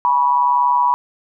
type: tone with amplitude modulation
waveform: sine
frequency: 978 Hz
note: B5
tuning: 17 cents flat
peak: -9 dBFS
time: 0.05-0.94 s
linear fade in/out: 0 ms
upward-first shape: sine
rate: 141 Hz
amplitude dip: 65%
effects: none